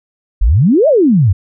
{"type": "exponential two-way sweep", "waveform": "sine", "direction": "up then down", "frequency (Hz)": [41.2, 660, 84.6], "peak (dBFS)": -6, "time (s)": [0.41, 1.33], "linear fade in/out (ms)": 10, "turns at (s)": 0.88, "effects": []}